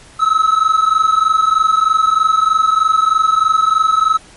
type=tone pair together; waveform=triangle; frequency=1283 / 1306.2 Hz; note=E6 / E6; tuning=-47 / -16 cents; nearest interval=unison; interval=31 cents; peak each=-11 dBFS; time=0.19-4.18 s; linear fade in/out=20 ms; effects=pink hiss -42 dBFS RMS until 4.36 s + MP3 48 kbps